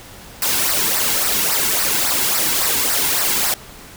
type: noise with flanger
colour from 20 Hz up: white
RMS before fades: -18 dBFS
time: 0.42-3.54 s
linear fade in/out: 2 ms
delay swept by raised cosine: 0.29 to 1.69 ms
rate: 3.6 Hz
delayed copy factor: -0.65
effects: pink hiss -39 dBFS RMS until 3.96 s